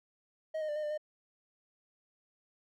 triangle tone with pitch steps, 631 / 617 / 593 / 611 / 597 / 609 Hz, D#5 / D#5 / D5 / D#5 / D5 / D#5, +24 / -15 / +17 / -32 / +28 / -37 cents, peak -31 dBFS, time 0.54-0.978 s, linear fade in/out 10 ms, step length 73 ms, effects none

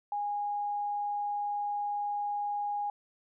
sine tone, 822 Hz, G#5, 18 cents flat, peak -30 dBFS, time 0.12-2.9 s, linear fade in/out 2 ms, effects none

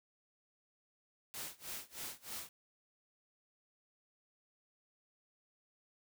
white noise with tremolo, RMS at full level -43 dBFS, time 1.34-2.49 s, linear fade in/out 0 ms, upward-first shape sine, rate 3.2 Hz, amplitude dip 95%, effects none

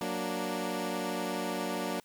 15% pulse chord, Gb augmented, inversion none, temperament equal, 185 / 233.1 / 293.7 Hz, Gb3 / Bb3 / D4, 0 / 0 / 0 cents, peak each -30 dBFS, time 0.01-2 s, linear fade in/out 2 ms, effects white hiss -65 dBFS RMS until 2.04 s

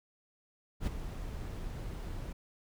brown noise with ADSR envelope, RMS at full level -29 dBFS, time 0.8-2.33 s, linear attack 74 ms, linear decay 7 ms, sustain -11 dB, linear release 10 ms, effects none

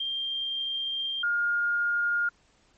sine tone pair in turn, 3184 / 1418.3 Hz, G7 / F6, +26 / +26 cents, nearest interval octave + major second, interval 1400 cents, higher first, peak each -28 / -23 dBFS, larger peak second, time 0-1.23 / 1.23-2.29 s, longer first, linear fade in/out 5 ms, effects pink hiss -64 dBFS RMS until 2.77 s + MP3 32 kbps

